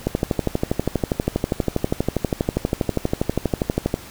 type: click train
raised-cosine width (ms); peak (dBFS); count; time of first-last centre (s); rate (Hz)
2; -5; 49; 0.07-3.941; 12.4
effects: pink hiss -40 dBFS RMS until 4.1 s